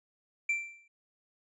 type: tone with exponential decay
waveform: triangle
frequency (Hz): 2349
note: D7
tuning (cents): 0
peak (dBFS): -23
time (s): 0.49-0.88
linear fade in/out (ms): 5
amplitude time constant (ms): 84
effects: resampled to 24000 Hz